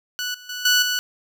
15% pulse tone with level steps, 1480 Hz, F#6, in tune, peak -18 / -34 / -22 / -8 / -14 dBFS, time 0.19-0.99 s, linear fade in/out 0 ms, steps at 0.34 / 0.49 / 0.65 / 0.82 s, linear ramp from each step 5 ms, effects none

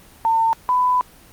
sine tone pair in turn, 903 / 998.4 Hz, A5 / B5, +45 / +19 cents, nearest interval major second, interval 174 cents, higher second, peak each -14 dBFS, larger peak neither, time 0.25-0.53 / 0.69-1.01 s, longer second, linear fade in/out 0 ms, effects pink hiss -47 dBFS RMS until 1.32 s + Opus 24 kbps

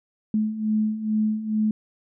sine beating tone pair, 213.8 / 216.1 Hz, A3 / A3, -49 / -31 cents, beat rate 2.3 Hz, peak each -27 / -22 dBFS, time 0.34-1.71 s, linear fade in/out 2 ms, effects none

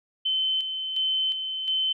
sine tone with tremolo, 3067 Hz, G7, 38 cents flat, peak -22 dBFS, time 0.25-1.93 s, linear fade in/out 10 ms, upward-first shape square, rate 1.4 Hz, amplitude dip 50%, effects none

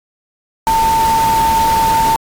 sine tone in noise, 897 Hz, A5, 33 cents sharp, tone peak -10 dBFS, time 0.67-2.16 s, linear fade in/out 0 ms, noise pink, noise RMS -22 dBFS, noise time 0.67-2.16 s, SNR +9 dB, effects AAC 64 kbps

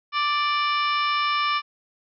harmonic tone with a mistuned harmonic, 587.3 Hz, D5, in tune, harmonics 2 / 3 / 4 / 5 / 6 / 7 / 8 / 9, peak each -22 / -33 / -28 / -32 / -34 / -39 / -44 / -35 dBFS, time 0.12-1.62 s, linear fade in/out 50 ms, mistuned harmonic 6, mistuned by +25 cents, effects none

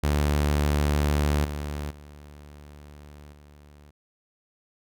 sawtooth tone with level steps, 73.42 Hz, D2, in tune, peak -17 / -26 / -40 / -45 dBFS, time 0.03-3.91 s, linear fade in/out 10 ms, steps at 1.44 / 1.9 / 3.32 s, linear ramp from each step 10 ms, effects none

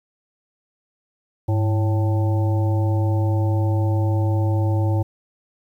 harmonic tone with a mistuned harmonic, 110.3 Hz, A2, 5 cents sharp, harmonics 1 / 3 / 5 / 7 / 8, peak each -17 / -27 / -31 / -34 / -35 dBFS, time 1.48-5.03 s, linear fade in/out 10 ms, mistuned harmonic 1, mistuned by -130 cents, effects 9-bit

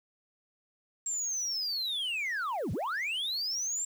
sine linear two-way sweep, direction down then up, 7510 to 73.42 to 7510 Hz, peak -28 dBFS, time 1.06-3.85 s, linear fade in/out 5 ms, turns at 2.72 s, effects tanh soft clip ceiling -29 dBFS + 9-bit

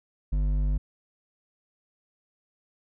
sine tone with hard clipping, 49.71 Hz, G1, 25 cents sharp, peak -24 dBFS, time 0.32-0.78 s, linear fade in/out 10 ms, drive 8 dB, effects none

